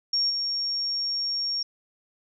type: tone with level steps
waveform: sine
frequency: 5540 Hz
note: F8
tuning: 15 cents flat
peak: -21 / -25 dBFS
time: 0.13-1.63 s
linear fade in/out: 5 ms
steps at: 0.29 s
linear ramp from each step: 20 ms
effects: none